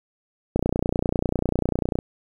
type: click train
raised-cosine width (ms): 2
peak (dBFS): -8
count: 44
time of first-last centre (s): 0.56-1.989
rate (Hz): 30.1
effects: 8-bit